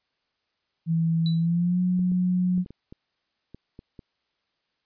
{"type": "tone with pitch glide", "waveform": "sine", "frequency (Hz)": [164.3, 181.25], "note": ["E3", "F#3"], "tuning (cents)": [-5, -35], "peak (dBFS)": -20, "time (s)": [0.86, 2.65], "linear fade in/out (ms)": 50, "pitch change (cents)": 170, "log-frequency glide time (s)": [1.37, 1.8]}
{"type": "tone with exponential decay", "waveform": "sine", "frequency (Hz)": 3951, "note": "B7", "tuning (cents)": 0, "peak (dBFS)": -30, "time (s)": [1.26, 1.46], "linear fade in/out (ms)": 1, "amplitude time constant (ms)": 43}
{"type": "clicks", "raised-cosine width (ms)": 3, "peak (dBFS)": -29, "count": 9, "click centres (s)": [1.993, 2.118, 2.579, 2.661, 2.706, 2.925, 3.546, 3.791, 3.992]}
{"effects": ["white hiss -75 dBFS RMS until 4.85 s", "resampled to 11025 Hz"]}